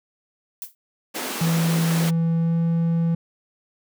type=noise with exponential decay; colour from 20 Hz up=violet; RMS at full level=-28 dBFS; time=0.62-0.75 s; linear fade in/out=1 ms; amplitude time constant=28 ms
type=high-pass noise; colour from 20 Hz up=pink; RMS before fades=-29 dBFS; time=1.14-2.11 s; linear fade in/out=20 ms; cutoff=200 Hz; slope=48 dB/octave
type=tone with pitch glide; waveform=triangle; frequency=165.5 to 166.75 Hz; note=E3 to E3; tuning=+7 to +20 cents; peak=-16 dBFS; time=1.41-3.15 s; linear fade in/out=5 ms; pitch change=+13 cents; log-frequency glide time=2.39-2.56 s
effects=none